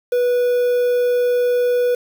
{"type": "tone with quantisation", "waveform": "triangle", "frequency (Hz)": 490, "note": "B4", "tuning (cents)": -14, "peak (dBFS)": -12, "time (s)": [0.12, 1.95], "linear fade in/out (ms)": 5, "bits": 6, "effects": []}